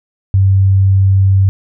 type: tone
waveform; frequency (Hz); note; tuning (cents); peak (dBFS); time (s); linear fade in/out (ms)
sine; 96.6; G2; -25; -6; 0.34-1.49; 0
effects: none